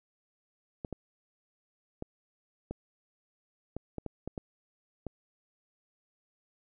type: clicks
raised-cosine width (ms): 2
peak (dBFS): -23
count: 10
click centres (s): 0.848 / 0.927 / 2.024 / 2.71 / 3.766 / 3.983 / 4.063 / 4.276 / 4.378 / 5.067
effects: none